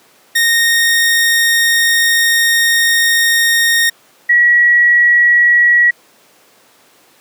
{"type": "tone pair in turn", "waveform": ["sawtooth", "sine"], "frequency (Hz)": [1853, 1921.9], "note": ["A#6", "B6"], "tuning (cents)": [-11, -48], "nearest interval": "minor second", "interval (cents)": 63, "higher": "second", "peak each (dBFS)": -6, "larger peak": "neither", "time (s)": [[0.35, 3.9], [4.29, 5.91]], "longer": "first", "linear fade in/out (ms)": 10, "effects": ["pink hiss -48 dBFS RMS until 7.2 s", "high-pass 300 Hz 12 dB/octave"]}